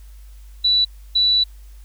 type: tone bursts at uneven times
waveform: sine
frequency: 3951 Hz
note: B7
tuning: in tune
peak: -13 dBFS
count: 2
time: 0.64-0.85 / 1.15-1.44 s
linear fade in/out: 10 ms
effects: added 50 Hz sine -38 dBFS peak until 1.84 s + white hiss -56 dBFS RMS until 1.84 s